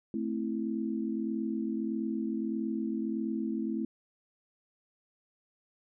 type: chord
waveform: sine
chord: A minor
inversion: none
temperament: equal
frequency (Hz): 220 / 261.6 / 329.6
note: A3 / C4 / E4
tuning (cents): 0 / 0 / 0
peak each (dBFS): -33 / -36 / -35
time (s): 0.14-3.85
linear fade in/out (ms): 2
effects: none